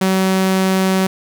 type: tone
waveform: sawtooth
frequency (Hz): 189.3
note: F#3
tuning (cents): +40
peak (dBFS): -9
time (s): 0.01-1.07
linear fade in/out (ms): 5
effects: none